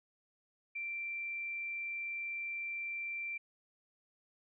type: tone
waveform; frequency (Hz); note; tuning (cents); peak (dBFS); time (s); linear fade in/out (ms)
sine; 2353; D7; +3; -37; 0.75-3.38; 10
effects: none